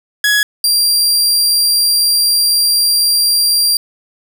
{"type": "tone pair in turn", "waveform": "sawtooth", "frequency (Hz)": [1678, 4746], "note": ["G#6", "D8"], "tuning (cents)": [17, 17], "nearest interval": "octave + tritone", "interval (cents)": 1800, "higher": "second", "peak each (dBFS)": [-6, -7], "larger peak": "first", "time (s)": [[0.24, 0.43], [0.64, 3.77]], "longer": "second", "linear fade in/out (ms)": 2, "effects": []}